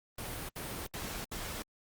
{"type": "noise bursts", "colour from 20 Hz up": "pink", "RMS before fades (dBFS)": -40, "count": 4, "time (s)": [0.18, 1.624], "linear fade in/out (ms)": 5, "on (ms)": 310, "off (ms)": 68, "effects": ["Opus 32 kbps"]}